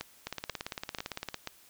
two click trains, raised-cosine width 0.2 ms, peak -18 / -18 dBFS, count 20 / 4, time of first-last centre 0.27-1.343 / 0.01-1.473 s, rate 17.7 / 2.05 Hz, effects white hiss -59 dBFS RMS until 1.69 s

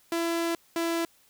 sawtooth tone pair in turn, 335.6 / 334.2 Hz, E4 / E4, +31 / +24 cents, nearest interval unison, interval 7 cents, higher first, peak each -22 dBFS, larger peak neither, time 0.12-0.55 / 0.76-1.05 s, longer first, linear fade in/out 2 ms, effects white hiss -62 dBFS RMS until 1.29 s

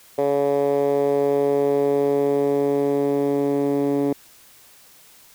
10% pulse tone with band-pass filter sweep, 141.5 Hz, C#3, 36 cents sharp, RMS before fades -20 dBFS, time 0.18-4.13 s, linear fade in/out 5 ms, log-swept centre 500 to 330 Hz, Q 3, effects white hiss -50 dBFS RMS until 5.34 s

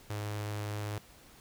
sawtooth tone with notch filter, 104.4 Hz, G#2, 10 cents sharp, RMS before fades -37 dBFS, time 0.1-0.98 s, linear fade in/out 0 ms, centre 220 Hz, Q 1.8, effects pink hiss -57 dBFS RMS until 1.4 s

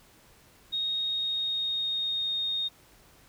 sine tone with pitch glide, 3733 to 3701 Hz, A#7 to A#7, +2 to -13 cents, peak -27 dBFS, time 0.72-2.69 s, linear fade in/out 20 ms, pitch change -15 cents, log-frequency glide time 1.06-2.33 s, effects pink hiss -58 dBFS RMS until 3.28 s

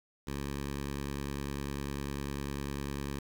10% pulse tone with notch filter, 70 Hz, C#2, 18 cents sharp, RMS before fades -37 dBFS, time 0.27-3.19 s, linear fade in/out 5 ms, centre 650 Hz, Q 1.8, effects 9-bit

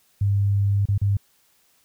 sine tone with dropouts, 100.2 Hz, G2, 38 cents sharp, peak -17 dBFS, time 0.21-1.17 s, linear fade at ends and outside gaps 5 ms, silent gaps 0.856-0.886 / 0.979-1.015 s, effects white hiss -62 dBFS RMS until 1.84 s

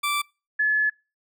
20% pulse / sine tone pair in turn, 1168 / 1714.9 Hz, D6 / A6, -10 / -45 cents, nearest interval perfect fifth, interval 665 cents, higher second, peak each -18 dBFS, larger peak neither, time 0.03-0.22 / 0.59-0.9 s, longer second, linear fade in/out 10 ms, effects noise-tail reverb RT60 0.3 s tail -25 dB re dry

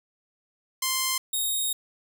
5% pulse tone pair in turn, 1046.5 / 3729 Hz, C6 / A#7, 0 / 0 cents, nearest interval octave + minor seventh, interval 2200 cents, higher second, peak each -12 / -17 dBFS, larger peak first, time 0.82-1.18 / 1.33-1.73 s, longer second, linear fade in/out 5 ms, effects none

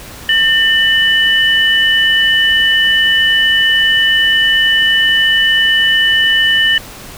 sine tone pair together, 1802.2 / 2976 Hz, A6 / F#7, +41 / +9 cents, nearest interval major sixth, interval 868 cents, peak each -11 dBFS, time 0.29-6.78 s, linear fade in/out 2 ms, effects pink hiss -32 dBFS RMS until 7.17 s

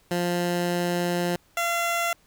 15% pulse tone pair in turn, 175.3 / 684 Hz, F3 / F5, +7 / -36 cents, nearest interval 2 octaves, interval 2357 cents, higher second, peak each -17 dBFS, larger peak neither, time 0.11-1.36 / 1.57-2.13 s, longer first, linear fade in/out 2 ms, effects pink hiss -61 dBFS RMS until 2.26 s

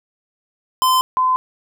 square / sine tone pair in turn, 1029 / 1023.5 Hz, C6 / C6, -29 / -38 cents, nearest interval unison, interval 9 cents, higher first, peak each -13 dBFS, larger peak neither, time 0.82-1.01 / 1.17-1.36 s, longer neither, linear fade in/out 0 ms, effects none

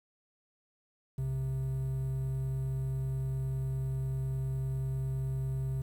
triangle tone pair together, 62.4 / 132.39 Hz, B1 / C3, +19 / +21 cents, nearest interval octave + minor second, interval 1302 cents, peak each -38 / -29 dBFS, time 1.18-5.82 s, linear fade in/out 5 ms, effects 10-bit

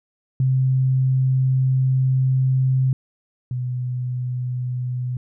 sine tone pair in turn, 130.81 / 125.14 Hz, C3 / B2, 0 / +23 cents, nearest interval minor second, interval 77 cents, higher first, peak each -15 / -22 dBFS, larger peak first, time 0.4-2.93 / 3.51-5.17 s, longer first, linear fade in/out 2 ms, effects none

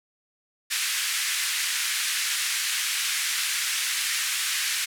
pink band-pass noise, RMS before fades -27 dBFS, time 0.7-4.86 s, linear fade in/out 20 ms, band 1700 to 12000 Hz, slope 24 dB/octave, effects none

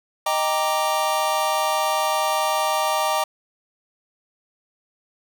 square chord, Eb major seventh, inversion none, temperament equal with one note detuned, 622.3 / 787.2 / 932.3 / 1174.7 Hz, Eb5 / G5 / Bb5 / D6, 0 / +7 / 0 / 0 cents, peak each -26 dBFS, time 0.26-3.24 s, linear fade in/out 5 ms, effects none

